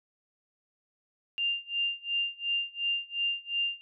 sine tone with tremolo, 2794 Hz, F7, in tune, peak -25 dBFS, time 1.38-3.81 s, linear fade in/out 0 ms, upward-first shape sine, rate 2.8 Hz, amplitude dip 95%, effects none

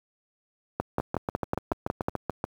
two click trains, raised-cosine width 1 ms, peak -11 / -13 dBFS, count 8 / 11, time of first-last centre 0.8-2.084 / 1-2.441 s, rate 5.45 / 6.94 Hz, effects high-pass 60 Hz 12 dB/octave + 8-bit

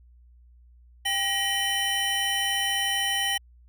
square tone cluster, 792 / 1897 / 3032 Hz, G5 / A#6 / F#7, +18 / +30 / +42 cents, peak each -33 / -29 / -27 dBFS, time 1.05-3.38 s, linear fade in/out 10 ms, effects added 60 Hz sine -51 dBFS peak until 3.68 s

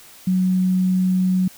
sine tone, 185 Hz, F#3, in tune, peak -15 dBFS, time 0.27-1.48 s, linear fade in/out 5 ms, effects white hiss -45 dBFS RMS until 1.57 s

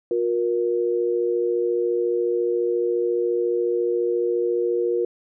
sine tone pair together, 358.2 / 472.5 Hz, F4 / A#4, +44 / +23 cents, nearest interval perfect fourth, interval 479 cents, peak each -22 dBFS, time 0.11-5.05 s, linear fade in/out 2 ms, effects none

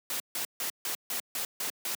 white noise bursts, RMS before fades -33 dBFS, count 8, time 0.1-1.95 s, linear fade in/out 2 ms, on 100 ms, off 150 ms, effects high-pass 200 Hz 12 dB/octave

